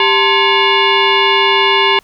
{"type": "tone with frequency modulation", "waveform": "sine", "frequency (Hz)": 899, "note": "A5", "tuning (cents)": 37, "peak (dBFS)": -8, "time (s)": [0, 1.99], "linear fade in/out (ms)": 2, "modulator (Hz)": 647, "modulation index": 3.8, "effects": ["pink hiss -50 dBFS RMS until 2.03 s"]}